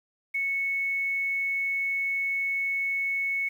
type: tone with quantisation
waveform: sine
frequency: 2208 Hz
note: C#7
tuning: 7 cents flat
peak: -25 dBFS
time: 0.34-3.49 s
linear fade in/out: 10 ms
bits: 9
effects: none